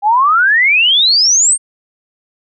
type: exponential sweep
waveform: sine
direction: up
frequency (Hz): 794 to 8870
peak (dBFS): -7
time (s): 0.02-1.58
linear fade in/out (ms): 50
effects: none